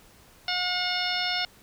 harmonic tone with a mistuned harmonic, 721 Hz, F#5, 45 cents flat, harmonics 1 / 2 / 3 / 4 / 5 / 6 / 7, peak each -33 / -33 / -33 / -33 / -33 / -33 / -33 dBFS, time 0.48-1.45 s, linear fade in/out 2 ms, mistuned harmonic 7, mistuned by +87 cents, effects pink hiss -55 dBFS RMS until 1.62 s

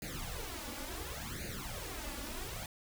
pink noise with flanger, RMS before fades -42 dBFS, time 0.02-2.66 s, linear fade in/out 2 ms, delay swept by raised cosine 0.45 to 3.55 ms, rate 0.7 Hz, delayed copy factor +0.85, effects none

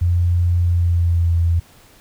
sine tone with pitch glide, 87.31 to 84.48 Hz, F2 to E2, 0 to +43 cents, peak -13 dBFS, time 0.01-1.6 s, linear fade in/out 10 ms, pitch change -57 cents, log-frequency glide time 0.61-1.35 s, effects pink hiss -49 dBFS RMS until 2 s

